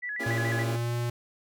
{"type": "tone with vibrato", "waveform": "sine", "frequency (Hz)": 1823, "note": "A#6", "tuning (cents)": -39, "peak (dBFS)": -31, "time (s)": [0.02, 0.64], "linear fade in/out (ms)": 20, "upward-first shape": "square", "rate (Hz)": 7, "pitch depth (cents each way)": 130}
{"type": "chord", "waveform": "25% pulse", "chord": "A# diminished seventh", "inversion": "none", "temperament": "just", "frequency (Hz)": [233.1, 279.7, 335.6, 402.8], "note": ["A#3", "C#4", "E4", "G4"], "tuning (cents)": [0, 16, 31, 47], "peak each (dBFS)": -35, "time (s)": [0.19, 0.77], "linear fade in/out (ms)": 20}
{"type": "tone with pitch glide", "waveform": "square", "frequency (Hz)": [116.1, 119.5], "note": ["A#2", "A#2"], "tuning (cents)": [-7, 43], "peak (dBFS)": -28, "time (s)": [0.26, 1.1], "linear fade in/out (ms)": 5, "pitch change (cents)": 50, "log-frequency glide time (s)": [0.6, 0.95]}
{"effects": []}